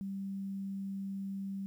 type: tone with quantisation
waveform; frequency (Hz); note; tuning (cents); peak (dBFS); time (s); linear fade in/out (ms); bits
sine; 195.4; G3; -5; -36; 0.01-1.66; 0; 11
effects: none